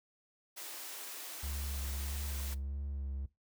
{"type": "high-pass noise", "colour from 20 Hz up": "white", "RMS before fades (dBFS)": -45, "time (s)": [0.56, 2.55], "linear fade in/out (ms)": 20, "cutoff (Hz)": 260, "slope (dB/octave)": 48}
{"type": "tone with vibrato", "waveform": "triangle", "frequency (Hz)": 69.3, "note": "C#2", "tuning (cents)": 0, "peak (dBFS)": -35, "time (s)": [1.43, 3.26], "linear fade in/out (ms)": 5, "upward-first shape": "sine", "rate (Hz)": 1.6, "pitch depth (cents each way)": 31}
{"effects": ["noise-tail reverb RT60 0.2 s tail -18 dB re dry"]}